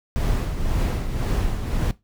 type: noise with tremolo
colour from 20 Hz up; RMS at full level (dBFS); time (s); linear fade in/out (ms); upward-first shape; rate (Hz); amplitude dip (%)
brown; -20; 0.16-1.91; 0; triangle; 1.9; 60
effects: noise-tail reverb RT60 0.2 s tail -18 dB re dry